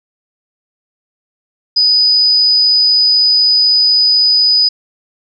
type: tone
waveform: sine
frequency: 4978 Hz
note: D#8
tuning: in tune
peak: -7 dBFS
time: 1.76-4.69 s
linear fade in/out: 10 ms
effects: none